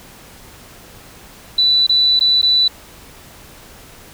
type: tone with dropouts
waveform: sine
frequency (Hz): 3973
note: B7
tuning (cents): +10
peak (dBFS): -10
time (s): 1.58-2.68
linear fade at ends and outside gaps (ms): 5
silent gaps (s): 1.867-1.893 / 2.194-2.208 / 2.416-2.428
effects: pink hiss -41 dBFS RMS until 4.13 s